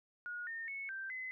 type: tone with pitch steps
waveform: sine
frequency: 1444 / 1825 / 2203 / 1566 / 2034 Hz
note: F#6 / A#6 / C#7 / G6 / C7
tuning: -43 / -37 / -11 / -2 / -50 cents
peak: -40 dBFS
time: 0.26-1.31 s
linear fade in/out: 0 ms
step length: 210 ms
effects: none